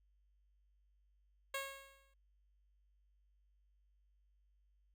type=tone with exponential decay; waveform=10% pulse; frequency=546 Hz; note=C#5; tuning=26 cents flat; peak=-29 dBFS; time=1.54-2.14 s; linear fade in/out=5 ms; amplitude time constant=130 ms; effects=added 50 Hz sine -70 dBFS peak until 4.94 s